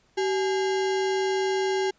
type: tone with sample-and-hold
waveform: sine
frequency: 382.6 Hz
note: G4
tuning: 42 cents flat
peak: -22 dBFS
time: 0.17-1.91 s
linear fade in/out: 10 ms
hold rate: 1225 Hz
effects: pink hiss -64 dBFS RMS until 1.98 s + resampled to 16000 Hz